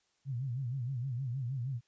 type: tone with vibrato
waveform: sine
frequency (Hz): 127.5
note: C3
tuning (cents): -44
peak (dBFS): -33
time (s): 0.25-1.81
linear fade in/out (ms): 50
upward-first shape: sine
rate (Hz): 6.4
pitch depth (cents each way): 150
effects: white hiss -75 dBFS RMS until 1.87 s + resampled to 16000 Hz